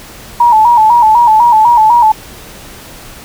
sine tone with vibrato, 910 Hz, A#5, 42 cents flat, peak -3 dBFS, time 0.4-2.12 s, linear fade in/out 5 ms, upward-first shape square, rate 4 Hz, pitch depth 81 cents each way, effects pink hiss -32 dBFS RMS until 3.24 s

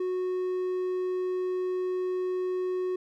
triangle tone, 367.2 Hz, F#4, 13 cents flat, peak -25 dBFS, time 0-2.96 s, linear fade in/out 5 ms, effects none

